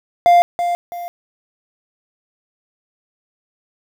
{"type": "tone with echo", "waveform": "triangle", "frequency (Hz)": 698.5, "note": "F5", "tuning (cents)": 0, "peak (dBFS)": -5, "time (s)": [0.26, 0.42], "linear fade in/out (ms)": 0, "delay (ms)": 330, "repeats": 2, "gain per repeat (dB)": -9, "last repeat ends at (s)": 1.08, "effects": ["7-bit"]}